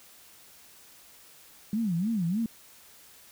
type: tone with vibrato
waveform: sine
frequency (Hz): 196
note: G3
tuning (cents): 0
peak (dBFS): -25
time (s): 1.73-2.46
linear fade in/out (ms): 2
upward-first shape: sine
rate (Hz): 3.3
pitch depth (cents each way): 290
effects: white hiss -54 dBFS RMS until 3.31 s